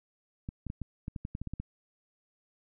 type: clicks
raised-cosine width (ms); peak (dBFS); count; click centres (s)
5; -24; 12; 0.489 / 0.667 / 0.701 / 0.817 / 1.081 / 1.162 / 1.251 / 1.351 / 1.416 / 1.473 / 1.536 / 1.6
effects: none